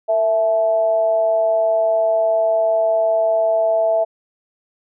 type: tone with amplitude modulation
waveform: sine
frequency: 659.3 Hz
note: E5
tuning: in tune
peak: -11 dBFS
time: 0.08-4.05 s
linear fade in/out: 20 ms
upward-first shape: sine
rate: 205 Hz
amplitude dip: 55%
effects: none